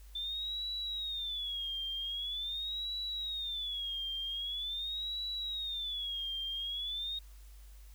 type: tone with vibrato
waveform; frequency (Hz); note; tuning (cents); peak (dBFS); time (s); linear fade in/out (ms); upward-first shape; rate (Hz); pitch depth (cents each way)
sine; 3535; A7; +7; -35; 0.15-7.19; 5; sine; 0.44; 180
effects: added 50 Hz sine -50 dBFS peak until 7.94 s + white hiss -64 dBFS RMS until 7.94 s